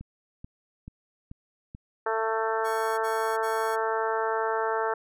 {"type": "click train", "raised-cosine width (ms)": 5, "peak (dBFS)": -28, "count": 5, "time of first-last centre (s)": [0.01, 1.749], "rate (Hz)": 2.3}
{"type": "harmonic tone", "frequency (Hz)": 222.5, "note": "A3", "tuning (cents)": 20, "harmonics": [2, 3, 4, 5, 6, 7, 8], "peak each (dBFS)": [-29, -33, -30, -35, -33, -36, -40], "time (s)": [2.06, 4.94], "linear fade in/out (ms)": 5}
{"type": "tone bursts", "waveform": "5% pulse", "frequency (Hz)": 1108.7, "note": "C#6", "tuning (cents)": 0, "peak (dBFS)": -29, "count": 3, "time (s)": [2.64, 3.764], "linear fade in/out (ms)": 20, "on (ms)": 340, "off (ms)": 52}
{"effects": []}